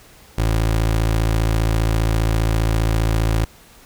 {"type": "tone", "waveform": "25% pulse", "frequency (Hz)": 55, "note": "A1", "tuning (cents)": 0, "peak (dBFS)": -12, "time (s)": [0.38, 3.45], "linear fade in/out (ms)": 5, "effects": ["pink hiss -47 dBFS RMS until 3.85 s"]}